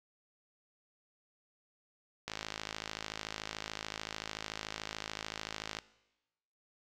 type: click train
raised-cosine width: 0.2 ms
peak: -20 dBFS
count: 189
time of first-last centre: 2.28-5.787 s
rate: 53.6 Hz
effects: noise-tail reverb RT60 1.0 s tail -19 dB re dry